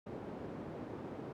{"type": "band-pass noise", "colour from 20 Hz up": "white", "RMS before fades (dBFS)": -45, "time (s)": [0.06, 1.33], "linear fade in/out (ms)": 10, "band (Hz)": [100, 460], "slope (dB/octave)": 12, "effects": []}